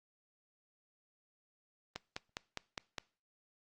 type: click train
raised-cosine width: 0.2 ms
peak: -21 dBFS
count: 6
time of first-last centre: 1.96-2.982 s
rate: 4.89 Hz
effects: noise-tail reverb RT60 0.4 s tail -22 dB re dry + Opus 32 kbps